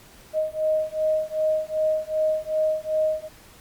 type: beating tone pair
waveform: sine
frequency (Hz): 622.3 / 624.9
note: D#5 / D#5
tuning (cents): 0 / +7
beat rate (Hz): 2.6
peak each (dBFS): -24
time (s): 0.33-3.29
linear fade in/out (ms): 50
effects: pink hiss -50 dBFS RMS until 3.6 s + Opus 48 kbps